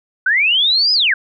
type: linear two-way sweep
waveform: sine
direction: up then down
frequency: 1462 to 5100 to 1462 Hz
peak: -11 dBFS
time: 0.26-1.14 s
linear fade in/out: 5 ms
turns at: 0.93 s
effects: none